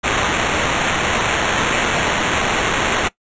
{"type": "noise with sample-and-hold", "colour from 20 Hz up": "blue", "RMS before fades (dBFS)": -18, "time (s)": [0.03, 3.09], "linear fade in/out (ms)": 20, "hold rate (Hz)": 4900, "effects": ["noise-tail reverb RT60 0.1 s tail -20 dB re dry", "resampled to 16000 Hz"]}